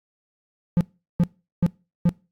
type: tone bursts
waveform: triangle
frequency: 174 Hz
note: F3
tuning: 6 cents flat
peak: -12 dBFS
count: 4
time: 0.77-2.092 s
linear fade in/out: 0 ms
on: 38 ms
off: 390 ms
effects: noise-tail reverb RT60 0.3 s tail -23 dB re dry + AAC 64 kbps